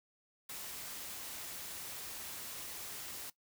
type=noise; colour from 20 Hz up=white; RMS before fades=-45 dBFS; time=0.49-3.3 s; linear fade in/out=5 ms; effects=noise-tail reverb RT60 0.1 s tail -18 dB re dry